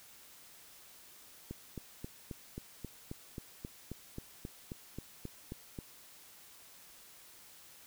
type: click train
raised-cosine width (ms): 3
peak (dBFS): -28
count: 17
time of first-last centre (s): 1.51-5.788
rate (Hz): 3.74
effects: white hiss -57 dBFS RMS until 7.86 s